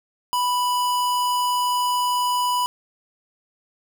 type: tone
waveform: square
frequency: 987.8 Hz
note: B5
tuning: in tune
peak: -20 dBFS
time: 0.33-2.66 s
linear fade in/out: 0 ms
effects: none